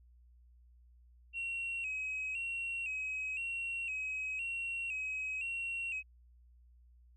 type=tone with vibrato; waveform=sine; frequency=2637 Hz; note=E7; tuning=in tune; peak=-34 dBFS; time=1.33-6.03 s; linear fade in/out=50 ms; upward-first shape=square; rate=0.98 Hz; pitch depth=63 cents each way; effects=tanh soft clip ceiling -33 dBFS + added 60 Hz sine -59 dBFS peak until 7.16 s